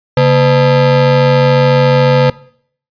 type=ring-modulated tone; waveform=square; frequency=185 Hz; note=F#3; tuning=in tune; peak=-4 dBFS; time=0.17-2.3 s; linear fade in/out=2 ms; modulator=323 Hz; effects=noise-tail reverb RT60 0.6 s tail -21 dB re dry + resampled to 11025 Hz